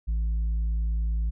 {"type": "tone with tanh clipping", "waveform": "sine", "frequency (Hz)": 55, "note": "A1", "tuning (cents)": 0, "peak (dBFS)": -24, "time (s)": [0.07, 1.31], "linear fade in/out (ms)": 20, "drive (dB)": 3, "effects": []}